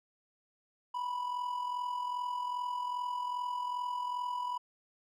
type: tone with amplitude modulation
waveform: triangle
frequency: 985 Hz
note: B5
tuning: 5 cents flat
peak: -29 dBFS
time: 0.94-4.58 s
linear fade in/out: 10 ms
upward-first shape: sine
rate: 42.5 Hz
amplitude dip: 55%
effects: none